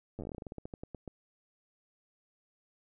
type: slowing click train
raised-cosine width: 2 ms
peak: -28 dBFS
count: 20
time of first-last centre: 0.19-1.077 s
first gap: 9 ms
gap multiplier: 1.16
effects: none